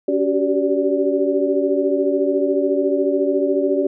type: tone cluster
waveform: sine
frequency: 282.1 / 376.4 / 390.4 / 580 Hz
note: C#4 / F#4 / G4 / D5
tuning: +30 / +30 / -7 / -22 cents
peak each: -21 dBFS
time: 0.08-3.87 s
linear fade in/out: 5 ms
effects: none